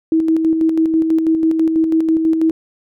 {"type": "tone with tremolo", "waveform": "sine", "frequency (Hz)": 322.1, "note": "E4", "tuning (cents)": -40, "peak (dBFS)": -10, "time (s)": [0.12, 2.51], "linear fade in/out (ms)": 2, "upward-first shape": "square", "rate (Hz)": 6.1, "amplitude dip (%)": 40, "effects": []}